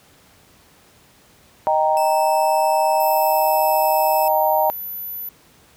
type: chord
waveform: sine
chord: Eb major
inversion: none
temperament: equal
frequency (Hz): 622.3 / 784 / 932.3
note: Eb5 / G5 / Bb5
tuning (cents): 0 / 0 / 0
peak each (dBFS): -19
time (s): 1.67-4.7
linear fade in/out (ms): 0
type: tone with pitch glide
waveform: 10% pulse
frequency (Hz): 2637 to 2610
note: E7 to E7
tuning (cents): 0 to -18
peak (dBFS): -22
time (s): 1.97-4.28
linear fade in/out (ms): 0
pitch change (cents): -18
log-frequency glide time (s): 2.7-3.97
type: tone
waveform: sine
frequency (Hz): 14000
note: A9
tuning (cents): -10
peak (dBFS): -27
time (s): 3-5.29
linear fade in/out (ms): 2
effects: pink hiss -52 dBFS RMS until 5.76 s + high-pass 60 Hz 12 dB/octave